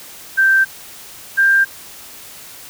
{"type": "tone pair in turn", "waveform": "sine", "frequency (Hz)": [1565, 1587.8], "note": ["G6", "G6"], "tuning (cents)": [-3, 22], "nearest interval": "unison", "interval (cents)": 25, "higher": "second", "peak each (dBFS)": -9, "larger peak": "neither", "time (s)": [[0.37, 0.65], [1.37, 1.65]], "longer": "neither", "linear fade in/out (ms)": 20, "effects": ["white hiss -37 dBFS RMS until 2.69 s"]}